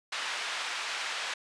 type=band-pass noise; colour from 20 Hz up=white; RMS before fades=-35 dBFS; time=0.12-1.34 s; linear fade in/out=5 ms; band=870 to 3200 Hz; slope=12 dB/octave; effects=resampled to 22050 Hz